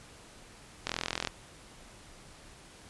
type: click train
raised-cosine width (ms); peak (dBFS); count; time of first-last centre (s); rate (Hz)
0.2; -13; 18; 0.87-1.273; 42.2
effects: pink hiss -53 dBFS RMS until 2.89 s + resampled to 24000 Hz